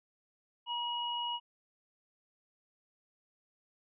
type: tone pair together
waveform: sine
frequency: 953.1 / 2900 Hz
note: A#5 / F#7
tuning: +38 / -35 cents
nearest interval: octave + perfect fifth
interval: 1927 cents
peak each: -36 / -36 dBFS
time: 0.66-1.4 s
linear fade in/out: 50 ms
effects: none